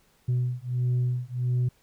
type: beating tone pair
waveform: sine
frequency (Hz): 123.47 / 124.97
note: B2 / B2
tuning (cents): 0 / +21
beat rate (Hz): 1.5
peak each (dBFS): -25 / -25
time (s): 0.28-1.69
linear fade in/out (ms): 10
effects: tanh soft clip ceiling -20 dBFS + pink hiss -64 dBFS RMS until 1.82 s